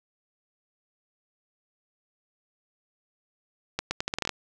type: accelerating click train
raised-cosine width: 0.2 ms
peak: -10 dBFS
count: 10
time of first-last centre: 3.79-4.293 s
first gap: 120 ms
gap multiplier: 0.79
effects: none